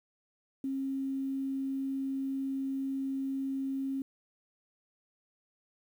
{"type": "tone", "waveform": "sine", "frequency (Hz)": 269.8, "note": "C#4", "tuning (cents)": -47, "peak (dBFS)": -31, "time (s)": [0.64, 4.02], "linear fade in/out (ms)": 2, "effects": ["10-bit"]}